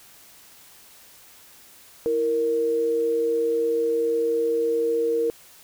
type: tone pair together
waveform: sine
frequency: 328.8 / 465 Hz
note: E4 / A#4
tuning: -4 / -4 cents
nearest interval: tritone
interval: 600 cents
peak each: -30 / -20 dBFS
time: 2.06-5.3 s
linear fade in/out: 0 ms
effects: white hiss -50 dBFS RMS until 5.63 s